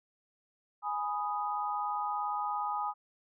sine chord, G# minor, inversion none, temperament equal, 830.6 / 987.8 / 1244.5 Hz, G#5 / B5 / D#6, 0 / 0 / 0 cents, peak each -34 / -38 / -35 dBFS, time 0.82-2.94 s, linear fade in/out 50 ms, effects none

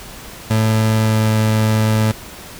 30% pulse tone with pitch glide, 110 to 109.18 Hz, A2 to A2, 0 to -13 cents, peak -10 dBFS, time 0.5-2.12 s, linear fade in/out 10 ms, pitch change -13 cents, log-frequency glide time 0.92-1.32 s, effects pink hiss -35 dBFS RMS until 2.59 s

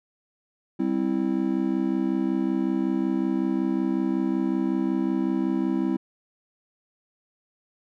triangle chord, C major, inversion second, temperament just, 196.22 / 261.6 / 327 Hz, G3 / C4 / E4, +2 / 0 / -14 cents, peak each -26 / -24 / -24 dBFS, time 0.79-5.97 s, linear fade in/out 10 ms, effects none

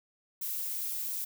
violet noise, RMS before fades -35 dBFS, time 0.41-1.25 s, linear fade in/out 10 ms, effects none

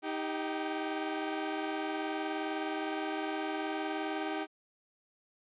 sawtooth tone cluster, 313.7 / 396.2 / 773 Hz, D#4 / G4 / G5, +14 / +18 / -24 cents, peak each -32 / -35 / -35 dBFS, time 0.02-4.47 s, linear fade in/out 50 ms, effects resampled to 8000 Hz

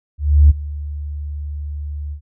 sine tone with ADSR envelope, 73.42 Hz, D2, in tune, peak -3 dBFS, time 0.18-2.21 s, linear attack 320 ms, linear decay 20 ms, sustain -20 dB, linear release 90 ms, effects tanh soft clip ceiling 0 dBFS

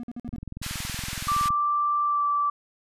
triangle tone bursts, 239.8 Hz, A#3, 49 cents sharp, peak -30 dBFS, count 5, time 0-0.361 s, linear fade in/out 0 ms, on 33 ms, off 49 ms
click train, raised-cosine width 5 ms, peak -23 dBFS, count 27, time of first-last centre 0.29-1.505 s, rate 21.4 Hz
pink band-pass noise, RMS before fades -35 dBFS, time 0.62-1.49 s, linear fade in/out 10 ms, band 1500 to 13000 Hz, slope 12 dB/octave
sine tone with pitch glide, 1174.7 to 1163.2 Hz, D6 to D6, 0 to -17 cents, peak -21 dBFS, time 1.28-2.5 s, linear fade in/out 5 ms, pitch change -17 cents, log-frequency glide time 2.04-2.24 s
effects resampled to 32000 Hz

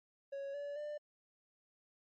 triangle tone with pitch steps, 554.4 / 574 / 594.2 Hz, C#5 / D5 / D5, 0 / -40 / +20 cents, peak -38 dBFS, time 0.32-0.98 s, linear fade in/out 10 ms, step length 220 ms, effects MP3 32 kbps

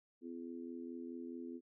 harmonic tone, 84.7 Hz, E2, 48 cents sharp, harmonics 3 / 4 / 5, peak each -46 / -48 / -54 dBFS, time 0.21-1.61 s, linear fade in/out 50 ms, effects none

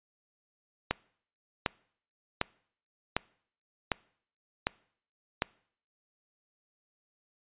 click train, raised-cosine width 0.3 ms, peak -10 dBFS, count 7, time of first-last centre 0.91-5.421 s, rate 1.33 Hz, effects noise-tail reverb RT60 0.6 s tail -24 dB re dry + resampled to 8000 Hz

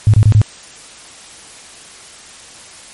sine tone bursts, 106.3 Hz, G#2, 41 cents sharp, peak -4 dBFS, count 4, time 0.07-0.416 s, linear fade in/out 0 ms, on 67 ms, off 26 ms, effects white hiss -37 dBFS RMS until 2.93 s + MP3 48 kbps

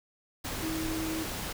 sine tone in noise, 320 Hz, D#4, 49 cents sharp, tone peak -32 dBFS, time 0.62-1.24 s, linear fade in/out 10 ms, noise pink, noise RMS -36 dBFS, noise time 0.44-1.53 s, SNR +1 dB, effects none

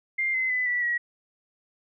sine tone with pitch steps, 2100 / 2052 / 2005 / 1959.4 / 1914.6 Hz, C7 / C7 / B6 / B6 / A#6, +6 / -34 / +26 / -14 / +46 cents, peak -23 dBFS, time 0.18-0.98 s, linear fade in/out 10 ms, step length 160 ms, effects none

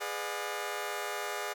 15% pulse chord, G# diminished seventh, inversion none, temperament just, 415.3 / 498.4 / 598 / 717.6 Hz, G#4 / B4 / D5 / F5, 0 / +16 / +31 / +47 cents, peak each -32 / -36 / -33 / -34 dBFS, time 0-1.54 s, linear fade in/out 20 ms, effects none

